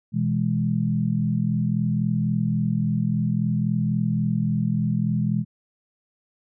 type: chord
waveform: sine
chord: E major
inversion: second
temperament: equal with one note detuned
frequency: 123.47 / 164.05 / 207.7 Hz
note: B2 / E3 / G#3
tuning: 0 / -8 / 0 cents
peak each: -25 / -24 / -24 dBFS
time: 0.12-5.45 s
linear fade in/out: 50 ms
effects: none